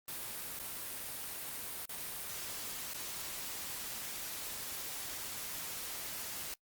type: noise with dropouts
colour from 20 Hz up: white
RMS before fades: -42 dBFS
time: 0.08-6.54 s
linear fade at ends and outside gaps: 2 ms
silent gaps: 0.591-0.597 / 1.855-1.892 / 2.936-2.943 s
effects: noise-tail reverb RT60 0.1 s tail -25 dB re dry + Opus 32 kbps